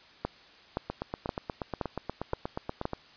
two click trains, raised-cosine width 1 ms, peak -18 / -15 dBFS, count 18 / 6, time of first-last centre 0.9-2.933 / 0.25-2.854 s, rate 8.36 / 1.92 Hz, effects white hiss -55 dBFS RMS until 3.16 s + resampled to 11025 Hz

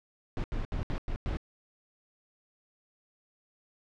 brown noise bursts at uneven times, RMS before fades -32 dBFS, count 6, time 0.37-0.44 / 0.52-0.65 / 0.72-0.83 / 0.9-0.98 / 1.08-1.16 / 1.26-1.37 s, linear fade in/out 0 ms, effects low-pass 4000 Hz 12 dB/octave

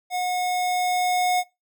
square tone with level ramp, 726 Hz, F#5, 33 cents flat, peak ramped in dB -24 to -19 dBFS, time 0.1-1.44 s, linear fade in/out 50 ms, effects noise-tail reverb RT60 0.2 s tail -20 dB re dry

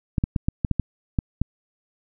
clicks, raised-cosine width 5 ms, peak -8 dBFS, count 9, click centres 0.182 / 0.239 / 0.362 / 0.485 / 0.648 / 0.713 / 0.797 / 1.188 / 1.416 s, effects none

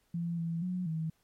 sine tone with pitch steps, 170 / 166.5 / 181.5 / 160.2 Hz, F3 / E3 / F#3 / E3, -46 / +18 / -33 / -49 cents, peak -31 dBFS, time 0.14-1.1 s, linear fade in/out 5 ms, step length 240 ms, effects pink hiss -73 dBFS RMS until 1.23 s + MP3 64 kbps

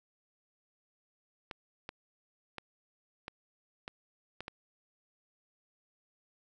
clicks, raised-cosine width 0.3 ms, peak -24 dBFS, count 7, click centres 1.512 / 1.891 / 2.583 / 3.281 / 3.879 / 4.406 / 4.481 s, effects none

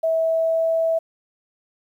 sine tone with pitch glide, 650 to 654.1 Hz, E5 to E5, -24 to -14 cents, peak -17 dBFS, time 0.03-0.99 s, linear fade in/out 10 ms, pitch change +10 cents, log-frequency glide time 0.16-0.7 s, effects 9-bit

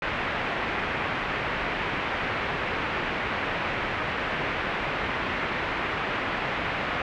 white low-pass noise, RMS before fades -29 dBFS, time 0.02-7.02 s, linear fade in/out 2 ms, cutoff 2400 Hz, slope 24 dB/octave, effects none

